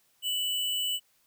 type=tone with sample-and-hold; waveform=sine; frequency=2973 Hz; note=F#7; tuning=8 cents sharp; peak=-27 dBFS; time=0.22-1 s; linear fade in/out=50 ms; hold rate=11025 Hz; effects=white hiss -68 dBFS RMS until 1.26 s